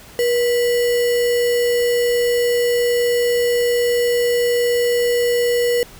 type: tone with sample-and-hold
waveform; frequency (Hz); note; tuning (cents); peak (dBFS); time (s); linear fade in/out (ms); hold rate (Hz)
sine; 480.6; B4; -47; -14; 0.19-5.83; 0; 2450
effects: pink hiss -42 dBFS RMS until 5.99 s